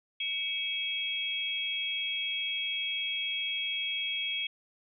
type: tone cluster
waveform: sine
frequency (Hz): 2256 / 2598 / 3289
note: C#7 / E7 / G#7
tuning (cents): +30 / -26 / -18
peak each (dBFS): -37 / -37 / -32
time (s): 0.2-4.47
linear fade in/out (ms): 5
effects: none